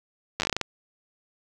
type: slowing click train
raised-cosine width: 0.2 ms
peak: -8 dBFS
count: 10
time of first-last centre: 0.4-0.613 s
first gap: 9 ms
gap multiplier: 1.23
effects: none

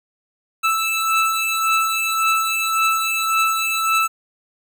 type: beating tone pair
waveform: 25% pulse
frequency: 1316 / 1317.8 Hz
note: E6 / E6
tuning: -3 / -1 cents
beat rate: 1.8 Hz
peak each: -18 / -15 dBFS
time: 0.63-4.08 s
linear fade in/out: 20 ms
effects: none

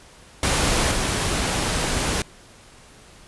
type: noise with level steps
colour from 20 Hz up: pink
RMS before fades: -20 / -23 dBFS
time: 0.43-2.22 s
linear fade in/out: 2 ms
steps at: 0.91 s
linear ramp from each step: 10 ms
effects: pink hiss -48 dBFS RMS until 3.27 s + resampled to 24000 Hz

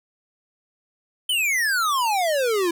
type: exponential sweep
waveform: square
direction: down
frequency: 3117 to 330 Hz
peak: -20 dBFS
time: 1.29-2.71 s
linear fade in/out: 5 ms
effects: none

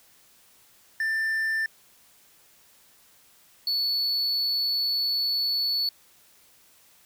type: tone pair in turn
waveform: triangle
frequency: 1781 / 4435 Hz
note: A6 / C#8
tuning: +21 / 0 cents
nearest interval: octave + major third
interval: 1579 cents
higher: second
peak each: -22 dBFS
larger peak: neither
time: 1-1.66 / 3.67-5.89 s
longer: second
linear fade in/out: 2 ms
effects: white hiss -58 dBFS RMS until 7.05 s

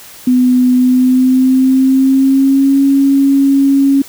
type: tone with pitch glide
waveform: sine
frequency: 251.1 to 275.4 Hz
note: B3 to C#4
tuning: +29 to -11 cents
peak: -6 dBFS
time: 0.27-4.02 s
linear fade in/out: 5 ms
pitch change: +160 cents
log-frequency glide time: 0.74-2.81 s
effects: white hiss -35 dBFS RMS until 4.08 s

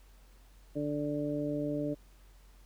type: harmonic tone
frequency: 146.83 Hz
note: D3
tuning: in tune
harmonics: 1 / 2 / 3 / 4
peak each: -39 / -33 / -40 / -37 dBFS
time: 0.75-1.95 s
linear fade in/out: 20 ms
effects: added 46 Hz sine -55 dBFS peak until 2.65 s + pink hiss -65 dBFS RMS until 2.65 s

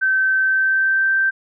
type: tone with pitch glide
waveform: sine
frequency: 1543 to 1563.6 Hz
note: G6 to G6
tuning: -28 to -5 cents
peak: -14 dBFS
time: 0.01-1.31 s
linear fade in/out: 20 ms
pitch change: +23 cents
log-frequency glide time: 0.38-1.1 s
effects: none

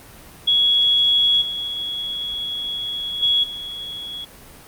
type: tone with level steps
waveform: sine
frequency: 3347 Hz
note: G#7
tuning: 13 cents sharp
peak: -13 / -23 / -14 / -28 dBFS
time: 0.47-4.25 s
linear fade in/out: 10 ms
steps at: 1.41 / 3.22 / 3.43 s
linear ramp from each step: 10 ms
effects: pink hiss -43 dBFS RMS until 4.67 s + Opus 32 kbps

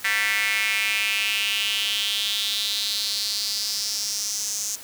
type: tone with high-pass filter sweep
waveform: square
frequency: 103.83 Hz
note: G#2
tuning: in tune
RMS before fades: -25 dBFS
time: 0.04-4.76 s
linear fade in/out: 10 ms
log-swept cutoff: 1900 to 6500 Hz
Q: 4.5
effects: white hiss -41 dBFS RMS until 4.83 s

